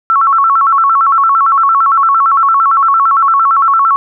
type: tone with vibrato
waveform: sine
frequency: 1218 Hz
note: D#6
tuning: 37 cents flat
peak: -6 dBFS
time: 0.1-3.96 s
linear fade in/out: 0 ms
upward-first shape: square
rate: 8.8 Hz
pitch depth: 160 cents each way
effects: none